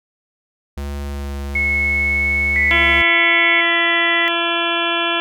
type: tone with vibrato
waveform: square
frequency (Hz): 70.5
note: C#2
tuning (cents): +30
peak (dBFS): -24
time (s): 0.77-3.02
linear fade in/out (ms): 5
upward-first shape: sine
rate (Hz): 1.2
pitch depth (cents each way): 13
type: tone with pitch glide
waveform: sine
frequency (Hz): 2190 to 2204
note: C#7 to C#7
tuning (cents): -22 to -11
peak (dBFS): -15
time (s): 1.55-3.61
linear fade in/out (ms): 5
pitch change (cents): +11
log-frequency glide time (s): 1.73-2.3
type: tone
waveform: sine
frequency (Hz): 1983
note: B6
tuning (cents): +7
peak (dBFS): -16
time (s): 2.56-4.28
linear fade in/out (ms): 0
type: harmonic tone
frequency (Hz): 339.3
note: F4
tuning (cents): -50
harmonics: 1 / 2 / 3 / 4 / 5 / 7 / 8 / 9 / 10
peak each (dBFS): -25 / -25 / -25 / -25 / -25 / -25 / -25 / -25 / -25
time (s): 2.71-5.2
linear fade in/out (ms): 0
effects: none